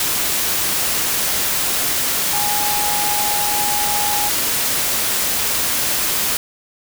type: tone in noise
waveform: sine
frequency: 830 Hz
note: G#5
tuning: 1 cent flat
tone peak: -22 dBFS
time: 2.33-4.29 s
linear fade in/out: 2 ms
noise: white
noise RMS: -19 dBFS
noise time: 0-6.37 s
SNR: -6 dB
effects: none

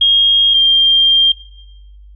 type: tone pair in turn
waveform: sine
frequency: 3250 / 3192 Hz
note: G#7 / G7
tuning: -38 / +31 cents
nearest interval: unison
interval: 31 cents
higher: first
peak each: -7 dBFS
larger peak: neither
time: 0.01-0.54 / 0.54-1.32 s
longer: second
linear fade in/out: 5 ms
effects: noise-tail reverb RT60 1.0 s tail -19 dB re dry + added 50 Hz sine -36 dBFS peak until 2.15 s

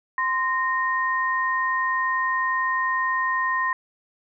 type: tone pair together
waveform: sine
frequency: 1039.4 / 1851 Hz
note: C6 / A#6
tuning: -12 / -13 cents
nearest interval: minor seventh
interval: 999 cents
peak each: -23 / -24 dBFS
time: 0.18-3.73 s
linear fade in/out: 2 ms
effects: none

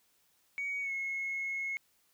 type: tone with pitch glide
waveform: sine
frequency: 2248 to 2174 Hz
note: C#7 to C#7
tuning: +24 to -34 cents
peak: -32 dBFS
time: 0.58-1.77 s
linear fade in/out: 0 ms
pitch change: -58 cents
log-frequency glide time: 0.81-0.92 s
effects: tanh soft clip ceiling -29 dBFS + white hiss -71 dBFS RMS until 2.13 s

